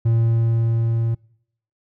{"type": "tone with level ramp", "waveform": "triangle", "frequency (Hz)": 114.8, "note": "A#2", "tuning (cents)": -26, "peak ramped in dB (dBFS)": [-12, -16], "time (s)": [0.05, 1.15], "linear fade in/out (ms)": 10, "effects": ["noise-tail reverb RT60 0.7 s tail -25 dB re dry"]}